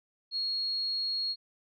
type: tone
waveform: sine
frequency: 4300 Hz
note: C8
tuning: 47 cents sharp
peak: -29 dBFS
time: 0.31-1.36 s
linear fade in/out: 50 ms
effects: none